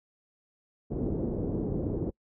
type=low-pass noise; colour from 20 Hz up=white; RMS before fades=-31 dBFS; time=0.9-2.11 s; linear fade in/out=20 ms; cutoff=410 Hz; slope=24 dB/octave; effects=noise-tail reverb RT60 0.1 s tail -26 dB re dry